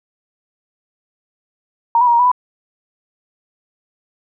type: tone with pitch steps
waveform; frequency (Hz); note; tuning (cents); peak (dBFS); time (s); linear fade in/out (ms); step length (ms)
sine; 931 / 987 / 949 / 939 / 985 / 994; A#5 / B5 / A#5 / A#5 / B5 / B5; -2 / -1 / +31 / +12 / -5 / +11; -9; 1.95-2.316; 2; 61
effects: none